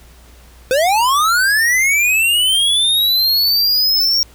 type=linear sweep; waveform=square; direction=up; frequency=493.9 to 5588 Hz; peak=-12 dBFS; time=0.71-4.23 s; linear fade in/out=0 ms; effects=added 60 Hz sine -42 dBFS peak until 4.34 s + pink hiss -47 dBFS RMS until 4.34 s